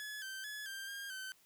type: tone with pitch steps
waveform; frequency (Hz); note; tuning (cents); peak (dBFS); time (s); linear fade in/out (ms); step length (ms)
sawtooth; 1703 / 1555 / 1703 / 1580 / 1611 / 1535; G#6 / G6 / G#6 / G6 / G6 / G6; +43 / -14 / +43 / +13 / +47 / -37; -39; 0-1.32; 0; 220
effects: white hiss -68 dBFS RMS until 1.45 s